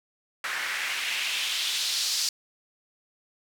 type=noise with band-pass filter sweep; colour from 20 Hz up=white; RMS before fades=-29 dBFS; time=0.44-2.29 s; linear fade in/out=2 ms; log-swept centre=1600 to 5100 Hz; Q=2.1; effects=none